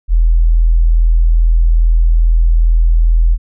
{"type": "tone", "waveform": "sine", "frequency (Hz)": 41.2, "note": "E1", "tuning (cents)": 0, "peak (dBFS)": -6, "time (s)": [0.08, 3.38], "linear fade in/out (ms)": 50, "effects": []}